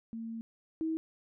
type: tone pair in turn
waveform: sine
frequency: 227 / 321 Hz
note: A#3 / E4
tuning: -46 / -46 cents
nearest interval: tritone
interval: 600 cents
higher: second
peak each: -37 / -30 dBFS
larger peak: second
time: 0.13-0.41 / 0.81-0.97 s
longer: first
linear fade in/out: 0 ms
effects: none